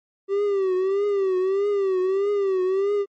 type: tone with vibrato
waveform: triangle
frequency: 388.8 Hz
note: G4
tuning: 14 cents flat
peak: -17 dBFS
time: 0.28-3.06 s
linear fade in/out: 50 ms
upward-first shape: triangle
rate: 1.6 Hz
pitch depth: 110 cents each way
effects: MP3 32 kbps